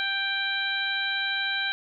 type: harmonic tone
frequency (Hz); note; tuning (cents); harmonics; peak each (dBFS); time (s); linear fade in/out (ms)
786; G5; +4; 1 / 2 / 3 / 4 / 5; -38 / -28 / -33 / -34 / -31; 0-1.72; 0
effects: none